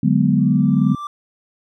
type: chord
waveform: sine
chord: G# half-diminished seventh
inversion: second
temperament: equal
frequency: 146.83 / 185 / 207.7 / 246.9 Hz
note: D3 / F#3 / G#3 / B3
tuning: 0 / 0 / 0 / 0 cents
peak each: -18 dBFS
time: 0.03-0.95 s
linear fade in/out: 5 ms
type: tone with exponential growth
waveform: triangle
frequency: 1174.7 Hz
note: D6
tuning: in tune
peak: -22 dBFS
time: 0.38-1.07 s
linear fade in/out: 2 ms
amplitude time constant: 150 ms
effects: none